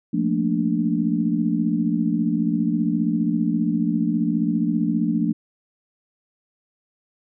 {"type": "chord", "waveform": "sine", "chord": "Bb major seventh", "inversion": "second", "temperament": "equal with one note detuned", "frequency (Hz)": [174.61, 218.2, 233.1, 293.7], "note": ["F3", "A3", "Bb3", "D4"], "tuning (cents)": [0, -14, 0, 0], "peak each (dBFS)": -24, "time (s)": [0.13, 5.33], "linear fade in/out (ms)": 10, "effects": []}